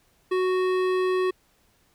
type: tone with hard clipping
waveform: sine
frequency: 370 Hz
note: F#4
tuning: in tune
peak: -23 dBFS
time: 0.31-1.31 s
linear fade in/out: 10 ms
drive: 15 dB
effects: pink hiss -64 dBFS RMS until 1.94 s